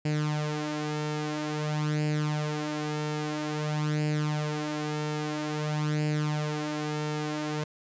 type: tone with flanger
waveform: sawtooth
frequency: 151.2 Hz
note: D#3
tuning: 49 cents flat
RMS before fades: -30 dBFS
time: 0.05-7.64 s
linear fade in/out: 5 ms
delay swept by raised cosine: 0.41 to 4.41 ms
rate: 0.5 Hz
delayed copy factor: +0.65
effects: resampled to 16000 Hz